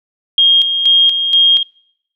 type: tone with tremolo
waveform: sine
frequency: 3237 Hz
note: G#7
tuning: 45 cents flat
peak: -6 dBFS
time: 0.38-1.63 s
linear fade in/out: 2 ms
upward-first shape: square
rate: 2.1 Hz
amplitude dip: 55%
effects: noise-tail reverb RT60 0.8 s tail -26 dB re dry